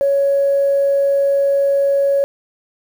sine tone, 557 Hz, C#5, 8 cents sharp, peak -11 dBFS, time 0.01-2.24 s, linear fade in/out 0 ms, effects tanh soft clip ceiling -7 dBFS + 7-bit

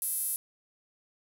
sawtooth tone with high-pass filter, 523 Hz, C5, 1 cent flat, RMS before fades -32 dBFS, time 0.02-0.36 s, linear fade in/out 0 ms, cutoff 11000 Hz, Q 5.4, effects none

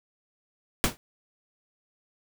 pink noise with exponential decay, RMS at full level -18 dBFS, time 0.84-0.97 s, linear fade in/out 0 ms, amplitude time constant 27 ms, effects none

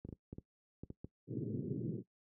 clicks, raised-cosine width 3 ms, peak -32 dBFS, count 8, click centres 0.05 / 0.089 / 0.127 / 0.329 / 0.384 / 0.835 / 0.903 / 1.045 s
pink band-pass noise, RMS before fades -40 dBFS, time 1.27-2.03 s, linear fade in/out 50 ms, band 110 to 410 Hz, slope 48 dB/octave
effects noise-tail reverb RT60 0.1 s tail -19 dB re dry + high-pass 60 Hz 12 dB/octave

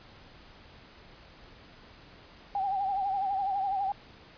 sine tone with vibrato, 784 Hz, G5, in tune, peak -27 dBFS, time 2.55-3.92 s, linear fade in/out 2 ms, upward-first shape sine, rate 12 Hz, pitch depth 67 cents each way, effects pink hiss -53 dBFS RMS until 4.37 s + resampled to 11025 Hz

